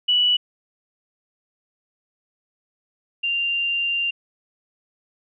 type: tone pair in turn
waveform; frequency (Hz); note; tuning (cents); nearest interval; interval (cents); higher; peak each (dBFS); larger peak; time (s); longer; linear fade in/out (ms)
sine; 2951 / 2785; F#7 / F7; -5 / -5; minor second; 100; first; -15 / -20; first; 0.08-0.37 / 3.23-4.11; second; 10
effects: none